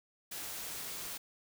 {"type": "noise", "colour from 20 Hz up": "white", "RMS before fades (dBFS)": -42, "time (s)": [0.31, 1.18], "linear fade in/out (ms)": 10, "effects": []}